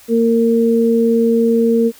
sine tone pair together, 230.8 / 459.4 Hz, A#3 / A#4, -17 / -25 cents, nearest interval octave, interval 1192 cents, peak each -13 dBFS, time 0.08-1.92 s, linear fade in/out 50 ms, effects white hiss -44 dBFS RMS until 1.99 s

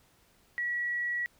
sine tone, 1929 Hz, B6, 41 cents flat, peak -29 dBFS, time 0.58-1.26 s, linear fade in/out 0 ms, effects pink hiss -65 dBFS RMS until 1.39 s

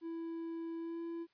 triangle tone with pitch glide, 331 to 335.4 Hz, E4 to E4, +7 to +30 cents, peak -37 dBFS, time 0.01-1.27 s, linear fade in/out 50 ms, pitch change +23 cents, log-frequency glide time 0.78-1.01 s, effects white hiss -75 dBFS RMS until 1.33 s + resampled to 11025 Hz

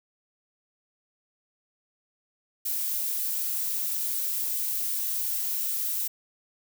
violet noise, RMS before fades -29 dBFS, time 2.65-6.08 s, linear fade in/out 10 ms, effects none

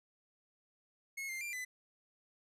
45% pulse tone with pitch steps, 2176 / 2101 / 2375 / 2008 Hz, C#7 / C7 / D7 / B6, -33 / +7 / +19 / +28 cents, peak -39 dBFS, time 1.17-1.65 s, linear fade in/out 10 ms, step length 120 ms, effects resampled to 32000 Hz

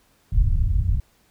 pink low-pass noise, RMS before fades -19 dBFS, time 0.32-1 s, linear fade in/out 5 ms, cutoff 110 Hz, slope 24 dB/octave, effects pink hiss -61 dBFS RMS until 1.3 s

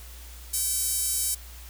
5% pulse tone with high-pass filter, 771 Hz, G5, 29 cents flat, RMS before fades -27 dBFS, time 0.53-1.35 s, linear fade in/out 10 ms, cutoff 10000 Hz, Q 0.7, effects added 60 Hz sine -42 dBFS peak until 1.69 s + white hiss -48 dBFS RMS until 1.69 s

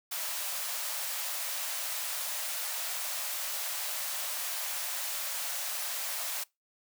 white high-pass noise, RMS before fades -35 dBFS, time 0.11-6.44 s, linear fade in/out 10 ms, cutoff 530 Hz, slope 96 dB/octave, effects noise-tail reverb RT60 0.2 s tail -23 dB re dry

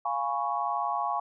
sine chord, C# dominant seventh, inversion first, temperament equal, 698.5 / 830.6 / 987.8 / 1108.7 Hz, E#5 / G#5 / B5 / C#6, 0 / 0 / 0 / 0 cents, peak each -33 / -31 / -35 / -31 dBFS, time 0.05-1.2 s, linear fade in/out 5 ms, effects none

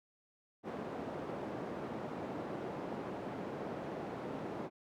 white band-pass noise, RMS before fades -42 dBFS, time 0.63-4.7 s, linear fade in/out 50 ms, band 160 to 560 Hz, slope 12 dB/octave, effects none

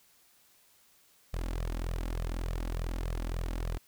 sawtooth tone with flanger, 42 Hz, E1, 33 cents sharp, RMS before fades -34 dBFS, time 1.33-3.78 s, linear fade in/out 10 ms, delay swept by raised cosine 1.6 to 3.7 ms, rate 3.4 Hz, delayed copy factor +0.7, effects white hiss -64 dBFS RMS until 3.87 s

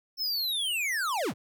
square linear sweep, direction down, 5370 to 59.6 Hz, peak -28 dBFS, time 0.17-1.34 s, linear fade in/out 50 ms, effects none

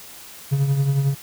triangle tone with tremolo, 138.59 Hz, C#3, in tune, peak -12 dBFS, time 0.51-1.15 s, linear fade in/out 20 ms, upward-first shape triangle, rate 11 Hz, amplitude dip 60%, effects white hiss -41 dBFS RMS until 1.22 s

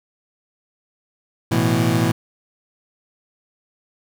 25% pulse chord, A suspended second, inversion none, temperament equal, 110 / 123.47 / 164.81 Hz, A2 / B2 / E3, 0 / 0 / 0 cents, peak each -17 dBFS, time 1.51-2.12 s, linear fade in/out 10 ms, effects none

